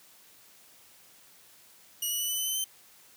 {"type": "tone with pitch steps", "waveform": "10% pulse", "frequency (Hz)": [2910, 2939, 2968, 2997, 3027, 3056, 3087], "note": ["F#7", "F#7", "F#7", "F#7", "F#7", "G7", "G7"], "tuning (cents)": [-29, -12, 5, 22, 39, -45, -27], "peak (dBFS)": -21, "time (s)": [2.02, 2.643], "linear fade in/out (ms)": 5, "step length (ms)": 89, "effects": ["white hiss -57 dBFS RMS until 3.16 s", "high-pass 80 Hz 12 dB/octave"]}